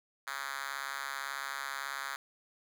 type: tone with high-pass filter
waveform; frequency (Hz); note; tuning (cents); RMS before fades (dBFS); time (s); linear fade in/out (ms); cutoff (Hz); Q
5% pulse; 138.2; C#3; -5; -39; 0.27-2.16; 2; 1400; 1.6
effects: none